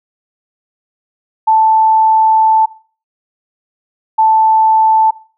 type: tone pair in turn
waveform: sine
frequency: 880 / 880 Hz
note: A5 / A5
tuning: 0 / 0 cents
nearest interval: unison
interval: 0 cents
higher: neither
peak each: -6 dBFS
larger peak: neither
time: 1.47-2.66 / 4.18-5.11 s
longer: first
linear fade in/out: 10 ms
effects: noise-tail reverb RT60 0.4 s tail -19 dB re dry